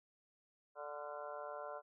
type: harmonic tone with a mistuned harmonic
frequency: 146.83 Hz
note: D3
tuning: in tune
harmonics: 3 / 4 / 5 / 6 / 7 / 8 / 9 / 10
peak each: -53 / -47 / -51 / -59 / -51 / -61 / -52 / -61 dBFS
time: 0.75-1.82 s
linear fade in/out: 50 ms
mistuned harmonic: 9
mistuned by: +57 cents
effects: none